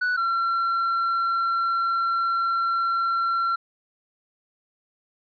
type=tone pair in turn; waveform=triangle; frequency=1480 / 1360.9 Hz; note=F#6 / F6; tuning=0 / -45 cents; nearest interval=minor second; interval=145 cents; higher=first; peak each=-19 dBFS; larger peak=neither; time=0.01-0.17 / 0.17-3.56 s; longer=second; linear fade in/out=10 ms; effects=resampled to 11025 Hz